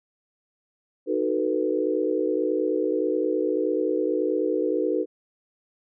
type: chord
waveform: sine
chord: B dominant seventh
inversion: first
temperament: just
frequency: 308.7 / 370.4 / 444.5 / 493.9 Hz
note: D#4 / F#4 / A4 / B4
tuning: -14 / +2 / +18 / 0 cents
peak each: -27 dBFS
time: 1.06-5.06 s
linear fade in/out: 50 ms
effects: none